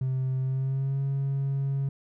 triangle tone with pitch glide, 130.81 to 137.47 Hz, C3 to C#3, 0 to -14 cents, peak -22 dBFS, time 0.01-1.89 s, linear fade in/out 5 ms, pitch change +86 cents, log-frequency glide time 0.4-1.01 s, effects tanh soft clip ceiling -20 dBFS

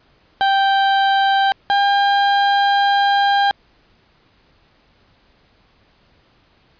35% pulse tone pair in turn, 784 / 801.9 Hz, G5 / G5, 0 / +39 cents, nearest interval unison, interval 39 cents, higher second, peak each -11 dBFS, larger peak neither, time 0.41-1.52 / 1.7-3.51 s, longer second, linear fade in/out 0 ms, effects pink hiss -56 dBFS RMS until 6.79 s + resampled to 11025 Hz

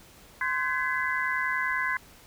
sine tone cluster, 1038 / 1527 / 1677 / 2022 Hz, C6 / G6 / G#6 / B6, -14 / -46 / +16 / +40 cents, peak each -31 dBFS, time 0.41-1.97 s, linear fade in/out 2 ms, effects pink hiss -53 dBFS RMS until 2.26 s

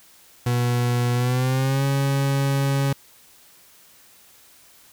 40% pulse tone with pitch glide, 121.6 to 138.08 Hz, B2 to C#3, -26 to -6 cents, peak -18 dBFS, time 0.46-2.93 s, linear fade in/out 5 ms, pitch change +220 cents, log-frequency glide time 1.14-1.84 s, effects white hiss -52 dBFS RMS until 4.92 s

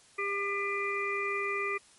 harmonic tone, 400 Hz, G4, 35 cents sharp, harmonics 1 / 3 / 5 / 6, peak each -35 / -35 / -35 / -35 dBFS, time 0.18-1.78 s, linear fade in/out 10 ms, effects white hiss -59 dBFS RMS until 1.98 s + MP3 48 kbps

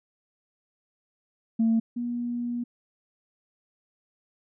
sine tone pair in turn, 226.1 / 240.2 Hz, A3 / B3, +47 / -48 cents, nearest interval minor second, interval 105 cents, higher second, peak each -18 / -27 dBFS, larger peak first, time 1.59-1.8 / 1.96-2.64 s, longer second, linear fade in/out 10 ms, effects tanh soft clip ceiling -16 dBFS

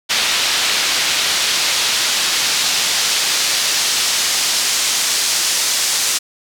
pink noise with band-pass filter sweep, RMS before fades -17 dBFS, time 0.09-6.19 s, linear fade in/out 20 ms, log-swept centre 3700 to 6200 Hz, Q 0.96, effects none

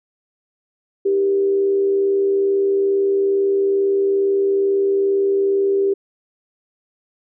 sine tone with frequency modulation, 393.9 Hz, G4, 8 cents sharp, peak -14 dBFS, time 1.05-5.94 s, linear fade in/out 10 ms, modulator 77.7 Hz, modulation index 0.28, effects none

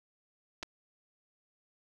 clicks, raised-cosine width 0.2 ms, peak -22 dBFS, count 2, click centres 0.628 / 0.631 s, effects none

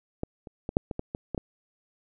clicks, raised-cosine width 2 ms, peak -16 / -28 / -18 / -7 / -19 / -17 / -18 / -17 / -17 dBFS, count 9, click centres 0.234 / 0.472 / 0.691 / 0.769 / 0.912 / 0.994 / 1.149 / 1.347 / 1.378 s, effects none

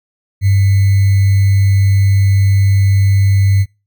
sine tone with sample-and-hold, 98.2 Hz, G2, 4 cents sharp, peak -7 dBFS, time 0.41-3.66 s, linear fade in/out 50 ms, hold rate 2100 Hz, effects noise-tail reverb RT60 0.3 s tail -26 dB re dry

